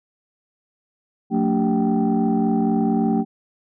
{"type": "tone cluster", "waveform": "sine", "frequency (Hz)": [182, 225.7, 290.7, 390.2, 773], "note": ["F#3", "A3", "D4", "G4", "G5"], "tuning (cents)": [-28, 44, -18, -8, -24], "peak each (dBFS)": [-23, -18, -23, -26, -26], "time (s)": [1.3, 3.25], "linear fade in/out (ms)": 50, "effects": ["tanh soft clip ceiling -10 dBFS"]}